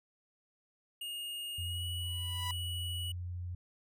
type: tone with pitch glide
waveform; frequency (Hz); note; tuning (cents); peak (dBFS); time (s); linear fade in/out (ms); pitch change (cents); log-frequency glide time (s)
square; 2850 to 2935; F7 to F#7; +34 to -15; -39; 1.01-3.12; 5; +51; 1.6-1.84
type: tone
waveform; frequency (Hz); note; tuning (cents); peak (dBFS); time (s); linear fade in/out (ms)
sine; 88.7; F2; +27; -37; 1.58-3.55; 5
type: tone with exponential growth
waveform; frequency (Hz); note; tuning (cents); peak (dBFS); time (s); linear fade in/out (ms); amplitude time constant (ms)
sawtooth; 987.8; B5; 0; -32; 2-2.51; 2; 110
effects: none